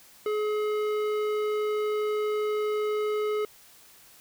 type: tone with tanh clipping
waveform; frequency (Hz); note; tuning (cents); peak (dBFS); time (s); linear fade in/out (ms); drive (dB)
triangle; 423.8; G#4; +35; -27; 0.26-3.45; 2; 18
effects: white hiss -54 dBFS RMS until 4.2 s

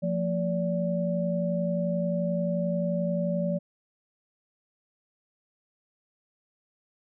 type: tone cluster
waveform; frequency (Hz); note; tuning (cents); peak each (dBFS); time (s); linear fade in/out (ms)
sine; 175.5 / 226.9 / 578; F3 / A#3 / D5; +9 / -47 / -28; -27 / -34 / -29; 0.02-3.59; 20
effects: none

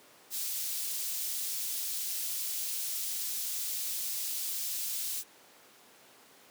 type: high-pass noise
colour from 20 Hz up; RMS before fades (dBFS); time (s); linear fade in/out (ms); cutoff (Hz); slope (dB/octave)
white; -35; 0.3-5.24; 50; 3900; 12
effects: pink hiss -57 dBFS RMS until 6.5 s + high-pass 300 Hz 12 dB/octave

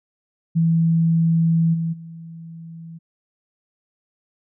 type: tone with level steps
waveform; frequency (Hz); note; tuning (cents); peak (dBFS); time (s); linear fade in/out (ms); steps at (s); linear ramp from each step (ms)
sine; 164.81; E3; 0; -14 / -20 / -34; 0.55-2.99; 20; 1.73 / 1.92; 20
effects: none

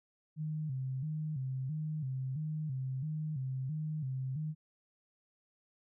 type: tone with vibrato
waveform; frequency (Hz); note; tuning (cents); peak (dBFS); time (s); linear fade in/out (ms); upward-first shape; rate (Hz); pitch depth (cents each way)
sine; 142.5; C#3; +48; -34; 0.36-4.55; 50; square; 1.5; 140
effects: none

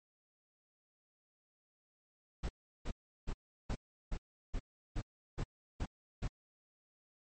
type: noise bursts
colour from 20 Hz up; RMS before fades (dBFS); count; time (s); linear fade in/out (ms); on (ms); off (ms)
brown; -36; 10; 2.43-6.28; 10; 61; 360
effects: MP3 32 kbps

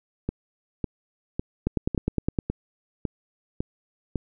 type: two click trains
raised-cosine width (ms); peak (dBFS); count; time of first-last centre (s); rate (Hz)
3; -10 / -13; 8 / 8; 1.67-2.388 / 0.29-4.157; 9.75 / 1.81
effects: none

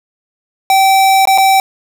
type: tone with dropouts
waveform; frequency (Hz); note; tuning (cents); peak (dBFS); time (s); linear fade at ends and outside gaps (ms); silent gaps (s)
square; 773; G5; -24; -7; 0.7-1.6; 1; 1.254-1.273 / 1.377-1.382
effects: none

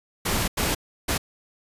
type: noise bursts at uneven times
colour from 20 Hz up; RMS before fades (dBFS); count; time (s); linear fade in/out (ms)
pink; -24; 3; 0.25-0.48 / 0.57-0.75 / 1.08-1.18; 10
effects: resampled to 32000 Hz

